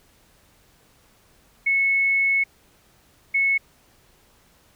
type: tone bursts at uneven times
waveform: sine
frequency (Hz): 2198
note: C#7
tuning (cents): -15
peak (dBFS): -17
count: 2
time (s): 1.66-2.44 / 3.34-3.58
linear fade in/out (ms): 10
effects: pink hiss -58 dBFS RMS until 4.75 s